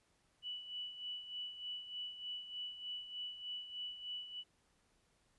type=tone with tremolo; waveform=sine; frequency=2960 Hz; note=F#7; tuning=in tune; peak=-40 dBFS; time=0.42-4.44 s; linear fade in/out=50 ms; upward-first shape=sine; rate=3.3 Hz; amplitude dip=65%; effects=pink hiss -75 dBFS RMS until 5.38 s + resampled to 24000 Hz